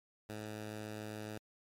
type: tone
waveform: 10% pulse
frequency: 107.1 Hz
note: A2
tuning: 46 cents flat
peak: -34 dBFS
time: 0.29-1.38 s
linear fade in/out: 5 ms
effects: MP3 64 kbps